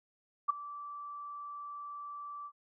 sine tone with ADSR envelope, 1163 Hz, D6, 17 cents flat, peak -22 dBFS, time 0.48-2.52 s, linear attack 18 ms, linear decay 10 ms, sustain -19 dB, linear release 62 ms, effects none

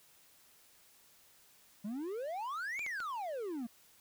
triangle exponential two-way sweep, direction up then down, 195.4 to 2464 to 220.9 Hz, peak -35 dBFS, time 1.84-3.67 s, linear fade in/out 10 ms, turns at 2.82 s
clicks, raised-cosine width 0.2 ms, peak -29 dBFS, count 3, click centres 2.793 / 2.864 / 3.003 s
effects white hiss -64 dBFS RMS until 4 s

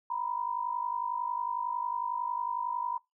sine tone pair together, 949 / 1000 Hz, A#5 / B5, +31 / +21 cents, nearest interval minor second, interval 90 cents, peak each -32 / -34 dBFS, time 0.1-2.98 s, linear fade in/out 5 ms, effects noise-tail reverb RT60 0.2 s tail -24 dB re dry

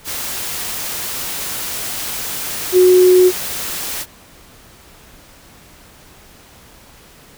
sine tone in noise, 365.6 Hz, F#4, 21 cents flat, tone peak -6 dBFS, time 2.72-3.32 s, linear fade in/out 50 ms, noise white, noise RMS -24 dBFS, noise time 0.04-4.06 s, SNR +15 dB, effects pink hiss -44 dBFS RMS until 7.37 s

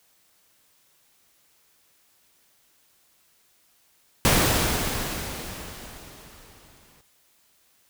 pink noise with exponential decay, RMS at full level -18 dBFS, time 4.25-7.01 s, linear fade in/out 0 ms, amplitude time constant 600 ms, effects white hiss -63 dBFS RMS until 7.89 s

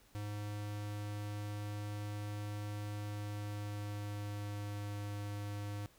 square tone with pitch glide, 103.83 to 102.64 Hz, G#2 to G#2, 0 to -20 cents, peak -40 dBFS, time 0.15-5.86 s, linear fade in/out 0 ms, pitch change -20 cents, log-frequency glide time 3.09-5 s, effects pink hiss -66 dBFS RMS until 5.98 s

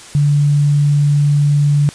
sine tone, 145.3 Hz, D3, 18 cents flat, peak -9 dBFS, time 0.15-1.89 s, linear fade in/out 0 ms, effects white hiss -36 dBFS RMS until 1.94 s + resampled to 22050 Hz

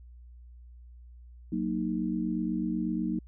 sine chord, D# minor, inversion first, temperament equal, 185 / 233.1 / 311.1 Hz, F#3 / A#3 / D#4, 0 / 0 / 0 cents, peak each -32 dBFS, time 1.52-3.19 s, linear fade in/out 5 ms, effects added 60 Hz sine -47 dBFS peak until 3.27 s

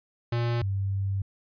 square / sine tone pair in turn, 118.5 / 97.75 Hz, A#2 / G2, +29 / -4 cents, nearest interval minor third, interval 333 cents, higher first, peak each -25 dBFS, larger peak neither, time 0.32-0.62 / 0.62-1.22 s, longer second, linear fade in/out 5 ms, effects resampled to 11025 Hz

